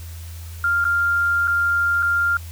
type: tone with dropouts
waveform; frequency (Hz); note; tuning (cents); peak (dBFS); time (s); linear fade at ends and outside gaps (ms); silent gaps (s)
sine; 1396.9; F6; 0; -16; 0.64-2.37; 2; 0.843-0.851 / 1.474-1.479 / 2.025-2.028
effects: added 83 Hz sine -32 dBFS peak until 2.51 s + white hiss -44 dBFS RMS until 2.51 s